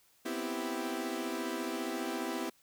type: chord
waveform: sawtooth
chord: C major seventh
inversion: third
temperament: equal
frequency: 246.9 / 261.6 / 329.6 / 392 Hz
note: B3 / C4 / E4 / G4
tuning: 0 / 0 / 0 / 0 cents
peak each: -37 / -37 / -34 / -37 dBFS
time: 0.25-2.5 s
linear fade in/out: 10 ms
effects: white hiss -67 dBFS RMS until 2.62 s